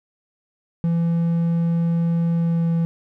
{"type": "tone with pitch glide", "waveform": "triangle", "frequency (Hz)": [168.1, 166.75], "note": ["E3", "E3"], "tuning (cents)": [34, 20], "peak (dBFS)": -15, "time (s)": [0.84, 2.85], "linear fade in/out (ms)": 0, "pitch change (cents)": -14, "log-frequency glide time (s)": [2.33, 2.73], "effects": []}